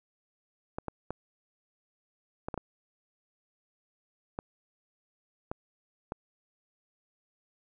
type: clicks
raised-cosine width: 1 ms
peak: -20 dBFS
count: 9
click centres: 0.785 / 0.883 / 1.106 / 2.485 / 2.542 / 2.577 / 4.389 / 5.515 / 6.121 s
effects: none